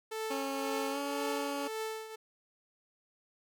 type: tone with tremolo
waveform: sawtooth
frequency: 440 Hz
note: A4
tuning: in tune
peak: -30 dBFS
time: 0.11-2.16 s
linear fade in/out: 10 ms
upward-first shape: triangle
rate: 1.9 Hz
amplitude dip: 75%
type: tone with pitch glide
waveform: 15% pulse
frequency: 273.6 to 282.3 Hz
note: C#4 to C#4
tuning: -23 to +32 cents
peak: -28 dBFS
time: 0.3-1.68 s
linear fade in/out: 10 ms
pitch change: +55 cents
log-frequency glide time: 0.91-0.98 s
effects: none